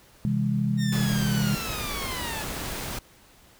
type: chord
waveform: sine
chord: C augmented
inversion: none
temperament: just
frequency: 130.81 / 163.52 / 204.4 Hz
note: C3 / E3 / G#3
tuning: 0 / -14 / -27 cents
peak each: -26 / -29 / -25 dBFS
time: 0.25-1.55 s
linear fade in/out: 0 ms
type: linear sweep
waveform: 15% pulse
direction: down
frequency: 1854 to 832 Hz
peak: -27 dBFS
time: 0.77-2.45 s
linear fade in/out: 50 ms
type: noise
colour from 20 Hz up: pink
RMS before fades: -33 dBFS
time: 0.92-2.99 s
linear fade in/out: 5 ms
effects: pink hiss -55 dBFS RMS until 3.59 s